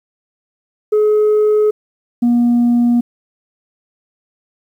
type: tone pair in turn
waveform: sine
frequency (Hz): 424.5 / 239.4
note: G#4 / A#3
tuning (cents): +38 / +46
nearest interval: minor seventh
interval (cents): 992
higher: first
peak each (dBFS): -7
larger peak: neither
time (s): 0.92-1.71 / 2.22-3.01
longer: neither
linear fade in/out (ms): 10
effects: tanh soft clip ceiling -8 dBFS + 8-bit